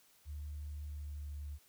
sine tone with pitch glide, 74 to 72.94 Hz, D2 to D2, +14 to -11 cents, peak -40 dBFS, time 0.25-1.59 s, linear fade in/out 50 ms, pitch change -25 cents, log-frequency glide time 0.86-1.4 s, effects tanh soft clip ceiling -36 dBFS + white hiss -67 dBFS RMS until 1.68 s

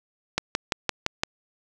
click train, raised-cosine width 0.2 ms, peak -5 dBFS, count 6, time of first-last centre 0.38-1.235 s, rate 5.85 Hz, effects none

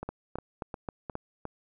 two click trains, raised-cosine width 1 ms, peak -22 / -20 dBFS, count 5 / 5, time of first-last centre 0.03-1.453 / 0.09-1.154 s, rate 2.81 / 3.76 Hz, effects none

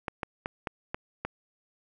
clicks, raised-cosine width 0.5 ms, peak -16 dBFS, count 6, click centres 0.082 / 0.232 / 0.459 / 0.672 / 0.945 / 1.25 s, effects none

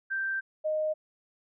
sine tone pair in turn, 1568 / 619 Hz, G6 / D#5, 0 / -9 cents, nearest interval octave + major third, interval 1609 cents, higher first, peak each -28 / -26 dBFS, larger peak second, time 0.1-0.41 / 0.64-0.94 s, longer first, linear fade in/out 20 ms, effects none

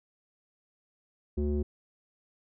square tone with low-pass filter, 73.42 Hz, D2, in tune, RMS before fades -29 dBFS, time 1.37-1.63 s, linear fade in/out 10 ms, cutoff 330 Hz, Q 5.4, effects none

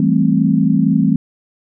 sine chord, A minor seventh, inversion second, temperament equal with one note detuned, 164.81 / 196 / 220 / 262.7 Hz, E3 / G3 / A3 / C4, 0 / 0 / 0 / +7 cents, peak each -16 dBFS, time 0-1.16 s, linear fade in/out 2 ms, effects none

